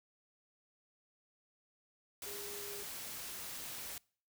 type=tone in noise; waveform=sine; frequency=408.1 Hz; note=G#4; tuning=30 cents flat; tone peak=-49 dBFS; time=2.26-2.83 s; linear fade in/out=2 ms; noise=white; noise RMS=-45 dBFS; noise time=2.22-3.98 s; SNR=-7 dB; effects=noise-tail reverb RT60 0.5 s tail -26 dB re dry